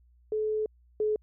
sine tone pair in turn, 430.6 / 426.9 Hz, A4 / G#4, -37 / +48 cents, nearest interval unison, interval 15 cents, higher first, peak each -26 / -24 dBFS, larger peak second, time 0.32-0.66 / 1-1.16 s, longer first, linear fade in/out 2 ms, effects added 60 Hz sine -58 dBFS peak until 1.22 s

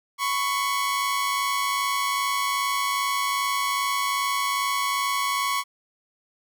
sawtooth tone pair together, 1006.2 / 1108.7 Hz, B5 / C#6, +32 / 0 cents, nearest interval major second, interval 168 cents, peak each -26 / -20 dBFS, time 0.18-5.64 s, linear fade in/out 50 ms, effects none

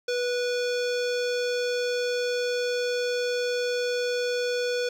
square tone with low-pass filter, 490 Hz, B4, 14 cents flat, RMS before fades -27 dBFS, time 0.08-4.89 s, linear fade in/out 5 ms, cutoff 5200 Hz, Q 2.1, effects 9-bit

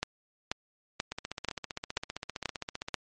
two click trains, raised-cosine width 0.2 ms, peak -12 / -18 dBFS, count 7 / 28, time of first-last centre 0.03-2.943 / 1.12-2.885 s, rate 2.06 / 15.3 Hz, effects MP3 48 kbps

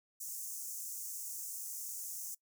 pink high-pass noise, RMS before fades -43 dBFS, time 0.2-2.35 s, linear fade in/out 10 ms, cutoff 6100 Hz, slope 48 dB/octave, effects noise-tail reverb RT60 0.1 s tail -21 dB re dry

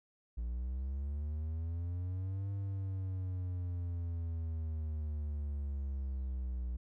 triangle linear two-way sweep, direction up then down, 56.9 to 99.4 to 60.3 Hz, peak -33 dBFS, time 0.37-6.77 s, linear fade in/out 10 ms, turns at 2.51 s, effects none

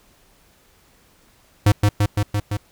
square tone with echo, 103.3 Hz, G#2, 9 cents flat, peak -11 dBFS, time 1.66-1.72 s, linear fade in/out 5 ms, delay 170 ms, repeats 5, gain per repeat -2 dB, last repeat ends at 2.57 s, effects pink hiss -56 dBFS RMS until 2.71 s

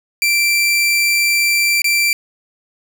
sawtooth tone with dropouts, 2349 Hz, D7, in tune, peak -9 dBFS, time 0.22-2.13 s, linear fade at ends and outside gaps 1 ms, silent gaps 1.819-1.843 s, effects none

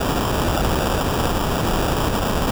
pink noise with sample-and-hold, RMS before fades -20 dBFS, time 0-2.51 s, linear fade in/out 5 ms, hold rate 2100 Hz, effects none

